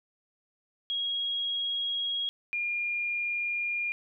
sine tone pair in turn, 3294 / 2413 Hz, G#7 / D7, -15 / +46 cents, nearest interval perfect fourth, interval 539 cents, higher first, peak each -28 dBFS, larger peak neither, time 0.9-2.29 / 2.53-3.92 s, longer neither, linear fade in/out 0 ms, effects none

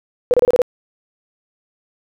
sine tone bursts, 493.9 Hz, B4, in tune, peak -9 dBFS, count 6, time 0.31-0.618 s, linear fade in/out 0 ms, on 28 ms, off 28 ms, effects none

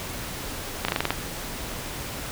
slowing click train, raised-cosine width 0.3 ms, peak -6 dBFS, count 7, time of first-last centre 0.85-1.106 s, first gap 34 ms, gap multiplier 1.09, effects pink hiss -34 dBFS RMS until 2.31 s

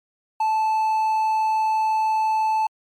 triangle tone with vibrato, 874 Hz, A5, 12 cents flat, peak -16 dBFS, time 0.4-2.67 s, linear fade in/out 5 ms, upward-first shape sine, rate 20 Hz, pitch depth 10 cents each way, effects MP3 96 kbps

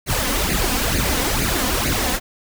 pink noise with flanger, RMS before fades -20 dBFS, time 0.06-2.2 s, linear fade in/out 50 ms, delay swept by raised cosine 0.44 to 4.04 ms, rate 2.2 Hz, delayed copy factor +0.75, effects none

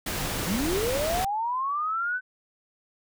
pink noise, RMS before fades -30 dBFS, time 0.06-1.25 s, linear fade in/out 5 ms
sine linear sweep, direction up, 146.9 to 1528 Hz, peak -25 dBFS, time 0.45-2.21 s, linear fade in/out 50 ms
effects none

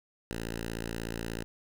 5% pulse tone with notch filter, 56.6 Hz, A1, 50 cents sharp, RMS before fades -37 dBFS, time 0.31-1.44 s, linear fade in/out 0 ms, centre 680 Hz, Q 1.6, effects none

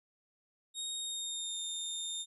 25% pulse tone with pitch glide, 3733 to 3641 Hz, A#7 to A#7, +2 to -41 cents, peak -32 dBFS, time 0.74-2.26 s, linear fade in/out 50 ms, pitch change -43 cents, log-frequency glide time 0.94-1.6 s, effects none

